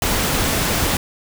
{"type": "noise", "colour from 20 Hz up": "pink", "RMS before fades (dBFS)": -19, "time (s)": [0.02, 0.97], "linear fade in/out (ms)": 2, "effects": []}